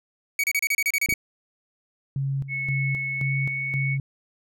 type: tone bursts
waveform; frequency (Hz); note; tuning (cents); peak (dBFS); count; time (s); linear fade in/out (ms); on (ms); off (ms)
45% pulse; 2254; C#7; +28; -20; 10; 0.39-1.139; 2; 47; 31
type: clicks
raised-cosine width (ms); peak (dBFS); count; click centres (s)
3; -19; 2; 1.089 / 1.125
type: tone with tremolo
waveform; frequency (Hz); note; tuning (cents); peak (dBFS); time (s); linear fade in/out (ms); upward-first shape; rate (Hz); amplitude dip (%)
sine; 137; C#3; -20; -23; 2.16-4; 2; square; 1.9; 70
type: tone with pitch glide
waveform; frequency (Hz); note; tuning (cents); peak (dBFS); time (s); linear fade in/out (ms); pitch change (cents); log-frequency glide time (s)
sine; 2200 to 2218; C#7 to C#7; -14 to 0; -26; 2.48-3.98; 50; +14; 3.12-3.35
effects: none